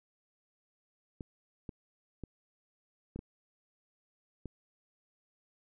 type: clicks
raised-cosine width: 3 ms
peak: -28 dBFS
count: 6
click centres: 1.208 / 1.692 / 2.237 / 3.16 / 3.191 / 4.457 s
effects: none